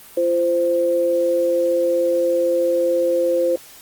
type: tone pair together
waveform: sine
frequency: 342.8 / 519.7 Hz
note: F4 / C5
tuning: -32 / -12 cents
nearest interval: perfect fifth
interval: 720 cents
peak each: -22 / -16 dBFS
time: 0.17-3.56 s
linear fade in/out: 5 ms
effects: white hiss -43 dBFS RMS until 3.81 s + Opus 32 kbps